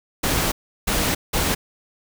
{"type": "noise bursts at uneven times", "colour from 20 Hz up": "pink", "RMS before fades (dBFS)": -21, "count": 3, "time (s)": [[0.23, 0.52], [0.87, 1.15], [1.33, 1.55]], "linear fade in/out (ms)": 10, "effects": []}